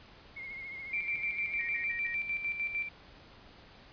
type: tone with vibrato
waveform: sine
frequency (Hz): 2146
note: C7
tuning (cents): +43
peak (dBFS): -40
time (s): 0.36-1.88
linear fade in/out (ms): 10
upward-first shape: triangle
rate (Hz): 14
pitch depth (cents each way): 50
type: tone with tremolo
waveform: sine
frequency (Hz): 2349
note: D7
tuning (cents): 0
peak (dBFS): -30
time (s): 0.93-2.89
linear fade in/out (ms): 5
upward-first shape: square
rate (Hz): 6.6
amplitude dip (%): 55
type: tone bursts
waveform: sine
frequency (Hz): 1877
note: A#6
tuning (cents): +11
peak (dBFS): -36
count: 4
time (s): 1.59-2.146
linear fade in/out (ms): 5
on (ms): 100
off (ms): 52
effects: pink hiss -55 dBFS RMS until 3.92 s + resampled to 11025 Hz